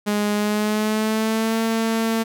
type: tone with pitch glide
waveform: sawtooth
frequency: 207.7 to 225.2 Hz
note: G#3 to A3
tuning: 0 to +40 cents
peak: -15 dBFS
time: 0.06-2.24 s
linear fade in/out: 20 ms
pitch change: +140 cents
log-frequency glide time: 0.35-1.59 s
effects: none